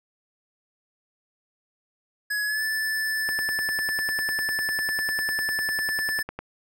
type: tone with pitch glide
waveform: square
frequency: 1685 to 1750.5 Hz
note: G#6 to A6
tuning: +25 to -9 cents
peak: -25 dBFS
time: 2.3-6.23 s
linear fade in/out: 10 ms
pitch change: +66 cents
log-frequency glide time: 2.45-2.63 s
type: click train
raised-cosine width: 0.5 ms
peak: -18 dBFS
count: 32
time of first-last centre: 3.29-6.39 s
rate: 10 Hz
effects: none